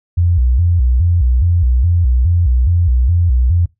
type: tone with vibrato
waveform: sine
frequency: 73.4 Hz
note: D2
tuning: in tune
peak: -9 dBFS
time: 0.17-3.66 s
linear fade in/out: 10 ms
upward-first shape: square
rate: 2.4 Hz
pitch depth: 290 cents each way
effects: noise-tail reverb RT60 0.2 s tail -23 dB re dry